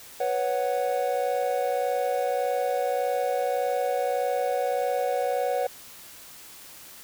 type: chord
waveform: triangle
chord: B suspended second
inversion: none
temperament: just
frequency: 493.9 / 555.6 / 740.8 Hz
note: B4 / C#5 / F#5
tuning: 0 / +4 / +2 cents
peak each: -26 dBFS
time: 0.2-5.67 s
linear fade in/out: 5 ms
effects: white hiss -46 dBFS RMS until 7.03 s